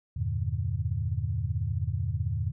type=chord; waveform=sine; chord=E half-diminished seventh; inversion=none; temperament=equal; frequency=82.41 / 98 / 116.54 / 146.83 Hz; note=E2 / G2 / Bb2 / D3; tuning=0 / 0 / 0 / 0 cents; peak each=-32 / -31 / -32 / -36 dBFS; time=0.16-2.52 s; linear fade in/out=10 ms; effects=none